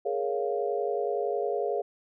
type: chord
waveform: sine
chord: Bb minor seventh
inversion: third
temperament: equal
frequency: 415.3 / 466.2 / 554.4 / 698.5 Hz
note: Ab4 / Bb4 / Db5 / F5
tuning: 0 / 0 / 0 / 0 cents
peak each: -30 / -32 / -33 / -33 dBFS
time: 0.05-1.82 s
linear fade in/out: 10 ms
effects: none